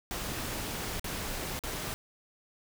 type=noise with dropouts; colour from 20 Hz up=pink; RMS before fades=-36 dBFS; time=0.11-1.94 s; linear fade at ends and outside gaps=0 ms; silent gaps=0.996-1.043 / 1.591-1.637 s; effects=none